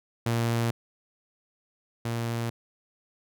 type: tone pair in turn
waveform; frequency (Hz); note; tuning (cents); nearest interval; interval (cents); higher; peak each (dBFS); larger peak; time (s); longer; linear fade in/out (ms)
sawtooth; 116.54 / 116.54; A#2 / A#2; 0 / 0; unison; 0; neither; -20 / -24; first; 0.26-0.71 / 2.05-2.5; neither; 5
effects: none